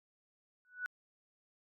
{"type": "tone with exponential growth", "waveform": "sine", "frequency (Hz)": 1480, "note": "F#6", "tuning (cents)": 0, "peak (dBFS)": -32, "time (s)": [0.65, 0.86], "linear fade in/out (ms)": 0, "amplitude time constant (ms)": 44, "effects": ["AAC 64 kbps"]}